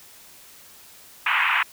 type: band-pass noise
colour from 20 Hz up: white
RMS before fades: -21 dBFS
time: 1.26-1.63 s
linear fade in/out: 5 ms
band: 890 to 2700 Hz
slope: 48 dB/octave
effects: white hiss -48 dBFS RMS until 1.72 s